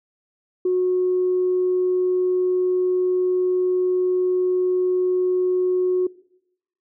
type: tone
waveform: sine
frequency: 365.5 Hz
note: F#4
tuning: 21 cents flat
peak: -16 dBFS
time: 0.65-6.07 s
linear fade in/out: 5 ms
effects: noise-tail reverb RT60 0.8 s tail -21 dB re dry + tanh soft clip ceiling -12 dBFS